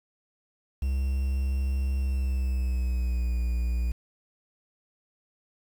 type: tone with pitch glide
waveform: triangle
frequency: 66.7 to 59.77 Hz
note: C2 to A#1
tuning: +34 to +44 cents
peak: -22 dBFS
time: 0.82-3.92 s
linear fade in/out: 5 ms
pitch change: -190 cents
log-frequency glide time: 1.99-3.4 s
effects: 8-bit